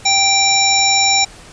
harmonic tone, 784 Hz, G5, in tune, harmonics 1 / 3 / 5 / 7 / 9, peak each -17 / -17 / -17 / -17 / -17 dBFS, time 0.05-1.25 s, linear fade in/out 10 ms, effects pink hiss -39 dBFS RMS until 1.52 s + resampled to 22050 Hz

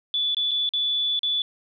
sine tone with dropouts, 3459 Hz, A7, 30 cents flat, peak -21 dBFS, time 0.14-1.42 s, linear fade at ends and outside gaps 1 ms, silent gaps 0.347-0.368 / 0.51-0.515 / 0.691-0.736 / 1.192-1.232 s, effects none

